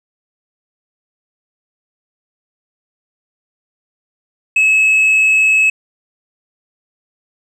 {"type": "tone with tanh clipping", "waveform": "sine", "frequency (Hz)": 2583, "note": "E7", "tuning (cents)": -36, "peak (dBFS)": -9, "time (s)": [4.56, 5.7], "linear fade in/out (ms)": 5, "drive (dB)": 2, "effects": []}